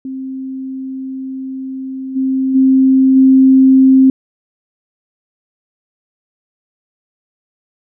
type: tone with level steps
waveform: sine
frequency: 264.1 Hz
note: C4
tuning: 16 cents sharp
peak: -21 / -12 / -6 / -4 dBFS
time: 0.05-4.1 s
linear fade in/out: 2 ms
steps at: 2.15 / 2.54 / 3.15 s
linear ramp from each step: 20 ms
effects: none